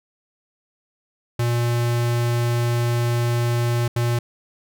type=tone bursts at uneven times; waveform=square; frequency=119.2 Hz; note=A#2; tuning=39 cents sharp; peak=-19 dBFS; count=2; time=1.39-3.88 / 3.96-4.19 s; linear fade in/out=5 ms; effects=none